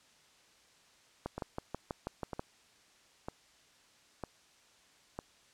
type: two click trains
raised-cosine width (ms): 1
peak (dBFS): -24 / -22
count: 5 / 8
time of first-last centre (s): 1.38-5.19 / 1.26-2.395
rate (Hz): 1.05 / 6.17
effects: white hiss -64 dBFS RMS until 5.53 s + low-pass 7000 Hz 12 dB/octave